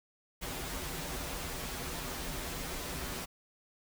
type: noise with comb filter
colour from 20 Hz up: pink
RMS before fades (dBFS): -39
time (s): 0.41-3.26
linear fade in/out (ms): 20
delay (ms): 9.4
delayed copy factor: -0.8
effects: none